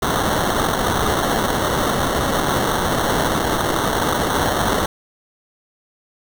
blue noise with sample-and-hold, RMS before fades -19 dBFS, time 0.02-4.86 s, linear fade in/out 5 ms, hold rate 2450 Hz, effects none

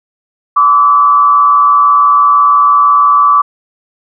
sine tone with frequency modulation, 1152 Hz, D6, 34 cents flat, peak -4 dBFS, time 0.56-3.42 s, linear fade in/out 10 ms, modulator 126 Hz, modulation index 0.54, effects none

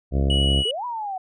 harmonic tone, 68.7 Hz, C#2, 15 cents flat, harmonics 1 / 2 / 3 / 4 / 5 / 6 / 7 / 8 / 9 / 10, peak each -19 / -25 / -29 / -31 / -33 / -35 / -36 / -37 / -38 / -39 dBFS, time 0.11-0.64 s, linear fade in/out 50 ms
triangle tone, 2928 Hz, F#7, 19 cents flat, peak -20 dBFS, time 0.3-0.71 s, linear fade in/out 2 ms
sine exponential two-way sweep, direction up then down, 401.6 to 1000 to 735 Hz, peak -26 dBFS, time 0.65-1.18 s, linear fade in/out 5 ms, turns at 0.85 s
effects resampled to 22050 Hz

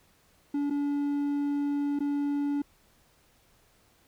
triangle tone with dropouts, 286.7 Hz, D4, 42 cents flat, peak -24 dBFS, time 0.54-2.62 s, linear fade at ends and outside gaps 5 ms, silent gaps 0.7-0.706 / 1.991-2.004 s, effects pink hiss -64 dBFS RMS until 4.07 s

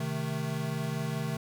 square chord, A diminished, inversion first, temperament equal, 130.81 / 155.56 / 220 Hz, C3 / Eb3 / A3, 0 / 0 / 0 cents, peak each -36 / -34 / -38 dBFS, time 0-1.37 s, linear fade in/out 5 ms, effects none

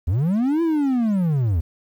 triangle linear two-way sweep, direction up then down, 73.42 to 340 to 73.42 Hz, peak -15 dBFS, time 0.07-1.61 s, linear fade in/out 10 ms, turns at 0.62 s, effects 9-bit

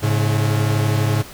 45% pulse tone pair together, 106.6 / 138.72 Hz, G#2 / C#3, +46 / +2 cents, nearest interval perfect fourth, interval 456 cents, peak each -17 / -21 dBFS, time 0.02-1.23 s, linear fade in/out 20 ms, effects pink hiss -38 dBFS RMS until 1.33 s

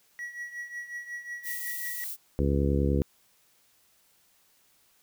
triangle tone with tremolo, 1926 Hz, B6, 44 cents flat, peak -31 dBFS, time 0.19-2.04 s, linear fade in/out 0 ms, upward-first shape triangle, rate 5.5 Hz, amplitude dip 80%
violet noise, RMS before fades -36 dBFS, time 1.43-2.17 s, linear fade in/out 50 ms
harmonic tone, 70.1 Hz, C#2, 20 cents sharp, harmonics 1 / 2 / 3 / 4 / 5 / 6 / 7, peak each -26 / -29 / -31 / -32 / -33 / -34 / -34 dBFS, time 2.39-3.02 s, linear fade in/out 0 ms
effects white hiss -65 dBFS RMS until 5.02 s

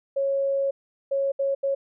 sine tone bursts at uneven times, 550 Hz, C#5, 14 cents flat, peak -21 dBFS, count 4, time 0.16-0.71 / 1.11-1.32 / 1.39-1.55 / 1.63-1.75 s, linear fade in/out 10 ms, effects none

